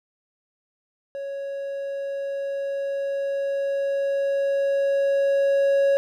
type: tone with level ramp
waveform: triangle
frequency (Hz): 554.4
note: C#5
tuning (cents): 0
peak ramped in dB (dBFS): -27 to -14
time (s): 1.15-5.97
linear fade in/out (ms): 0
effects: none